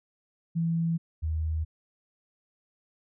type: tone pair in turn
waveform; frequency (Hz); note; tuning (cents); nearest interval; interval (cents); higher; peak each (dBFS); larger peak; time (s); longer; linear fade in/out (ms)
sine; 166 / 79.16; E3 / D#2; +12 / +30; octave + minor second; 1282; first; -24 / -26; first; 0.55-0.98 / 1.22-1.65; neither; 20
effects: none